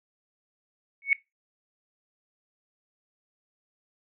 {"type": "tone with exponential growth", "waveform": "sine", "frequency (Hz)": 2217, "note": "C#7", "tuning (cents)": 0, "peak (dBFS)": -14, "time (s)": [1.02, 1.13], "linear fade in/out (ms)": 1, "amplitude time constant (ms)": 22, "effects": ["noise-tail reverb RT60 0.2 s tail -21 dB re dry"]}